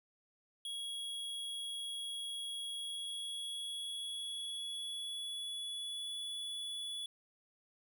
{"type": "tone with pitch glide", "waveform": "square", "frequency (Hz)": [3322, 3415], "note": ["G#7", "G#7"], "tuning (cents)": [0, 48], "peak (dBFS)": -40, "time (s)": [0.65, 7.06], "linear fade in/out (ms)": 2, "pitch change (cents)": 48, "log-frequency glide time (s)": [2.72, 6.11], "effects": []}